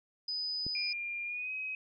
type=tone; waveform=sine; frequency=4991 Hz; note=D#8; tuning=5 cents sharp; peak=-33 dBFS; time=0.28-0.93 s; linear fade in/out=5 ms
type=click; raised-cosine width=3 ms; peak=-29 dBFS; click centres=0.666 s
type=tone with pitch glide; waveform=sine; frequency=2400 to 2534 Hz; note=D7 to D#7; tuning=+37 to +31 cents; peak=-35 dBFS; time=0.75-1.75 s; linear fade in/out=2 ms; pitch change=+94 cents; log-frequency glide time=1.25-1.52 s
effects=none